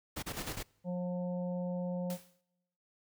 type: noise bursts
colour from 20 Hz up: pink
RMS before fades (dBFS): -39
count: 5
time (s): 0.16-0.631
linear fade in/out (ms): 10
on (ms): 67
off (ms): 34
type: noise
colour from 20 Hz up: pink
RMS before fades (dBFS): -45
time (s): 0.32-0.57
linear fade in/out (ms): 20
type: harmonic tone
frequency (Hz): 178.9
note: F3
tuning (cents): +42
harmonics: 1 / 3 / 4 / 5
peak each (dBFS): -34 / -39 / -52 / -52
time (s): 0.84-2.18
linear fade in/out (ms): 50
type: noise with exponential decay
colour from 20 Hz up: white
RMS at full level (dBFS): -44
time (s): 2.1-2.41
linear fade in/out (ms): 1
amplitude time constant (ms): 66
effects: noise-tail reverb RT60 1.0 s tail -26 dB re dry